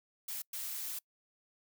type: noise bursts at uneven times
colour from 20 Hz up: blue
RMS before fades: -40 dBFS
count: 2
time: 0.28-0.42 / 0.53-0.99 s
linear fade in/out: 5 ms
effects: noise-tail reverb RT60 0.1 s tail -26 dB re dry